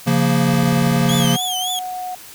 square chord, Bb minor, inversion first, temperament equal with one note detuned, 137.63 / 174.61 / 233.1 Hz, Db3 / F3 / Bb3, -12 / 0 / 0 cents, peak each -19 dBFS, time 0.06-1.37 s, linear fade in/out 20 ms
click train, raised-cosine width 2 ms, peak -18 dBFS, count 17, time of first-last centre 0.49-1.248 s, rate 21.1 Hz
sawtooth tone with vibrato, 3244 Hz, G#7, 41 cents flat, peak -18 dBFS, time 1.09-1.79 s, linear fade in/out 0 ms, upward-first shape triangle, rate 3.6 Hz, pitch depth 140 cents each way
sine tone with pitch glide, 737 to 731.5 Hz, F#5 to F#5, -7 to -20 cents, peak -24 dBFS, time 1.35-2.15 s, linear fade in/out 5 ms, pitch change -13 cents, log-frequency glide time 1.72-2.03 s
effects white hiss -39 dBFS RMS until 2.34 s

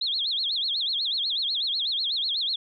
sine tone with vibrato, 3729 Hz, A#7, in tune, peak -24 dBFS, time 0.01-2.56 s, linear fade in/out 5 ms, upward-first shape sine, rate 8.1 Hz, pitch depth 260 cents each way, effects none

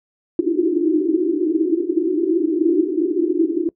white band-pass noise, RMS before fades -18 dBFS, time 0.39-3.69 s, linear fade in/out 2 ms, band 310 to 360 Hz, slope 96 dB/octave, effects noise-tail reverb RT60 0.1 s tail -21 dB re dry

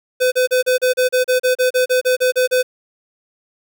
square tone bursts, 506 Hz, B4, 42 cents sharp, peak -13 dBFS, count 16, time 0.2-2.63 s, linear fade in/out 20 ms, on 120 ms, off 34 ms, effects 8-bit

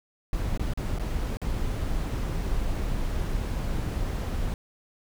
brown noise with dropouts, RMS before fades -28 dBFS, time 0.33-4.54 s, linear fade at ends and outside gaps 1 ms, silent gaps 0.575-0.595 / 0.736-0.774 / 0.986-0.996 / 1.371-1.416 s, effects none

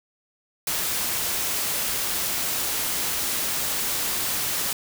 white noise, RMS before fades -26 dBFS, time 0.67-4.73 s, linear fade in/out 2 ms, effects none

